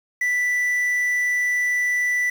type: tone with quantisation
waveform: triangle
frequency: 1975.5 Hz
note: B6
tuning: in tune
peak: -17 dBFS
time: 0.21-2.3 s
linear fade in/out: 5 ms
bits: 7
effects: none